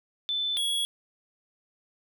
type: tone pair in turn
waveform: sine / square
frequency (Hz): 3520 / 3344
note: A7 / G#7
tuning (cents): 0 / +11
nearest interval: minor second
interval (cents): 89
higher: first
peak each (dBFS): -26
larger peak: neither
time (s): 0.29-0.57 / 0.57-0.85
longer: neither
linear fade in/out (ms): 0
effects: none